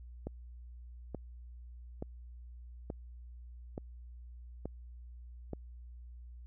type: click train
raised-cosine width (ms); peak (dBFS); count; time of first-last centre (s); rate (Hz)
2; -25; 7; 0.27-5.533; 1.14
effects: added 60 Hz sine -47 dBFS peak until 6.46 s